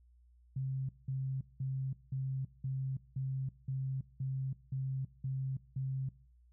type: tone bursts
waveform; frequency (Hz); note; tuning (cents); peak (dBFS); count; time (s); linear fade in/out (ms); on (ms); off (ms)
sine; 133; C3; +29; -33; 11; 0.56-6.09; 5; 330; 190
effects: noise-tail reverb RT60 0.5 s tail -20 dB re dry + added 60 Hz sine -61 dBFS peak until 6.52 s